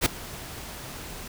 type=noise with ADSR envelope; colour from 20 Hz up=pink; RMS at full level=-18 dBFS; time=0.01-1.28 s; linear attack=48 ms; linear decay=7 ms; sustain=-21 dB; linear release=5 ms; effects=none